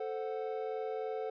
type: chord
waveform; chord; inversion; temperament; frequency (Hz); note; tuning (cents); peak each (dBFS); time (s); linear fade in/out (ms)
triangle; F# diminished; first; equal; 440 / 523.3 / 740; A4 / C5 / F#5; 0 / 0 / 0; -35 / -39 / -40; 0-1.3; 5
effects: resampled to 11025 Hz